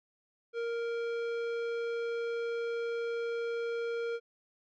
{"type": "tone with tanh clipping", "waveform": "triangle", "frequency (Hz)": 466.2, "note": "A#4", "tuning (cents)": 0, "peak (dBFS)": -34, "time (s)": [0.53, 4.2], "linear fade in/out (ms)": 50, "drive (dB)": 18, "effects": []}